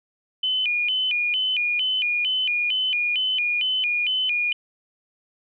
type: tone with vibrato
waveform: sine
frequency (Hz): 2719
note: F7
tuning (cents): -47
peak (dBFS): -20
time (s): 0.43-4.53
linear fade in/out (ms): 5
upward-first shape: square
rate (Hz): 2.2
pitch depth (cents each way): 190
effects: none